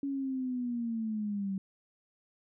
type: linear sweep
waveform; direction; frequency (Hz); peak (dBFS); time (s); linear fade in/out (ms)
sine; down; 280.5 to 190.4; -31; 0.03-1.58; 2
effects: none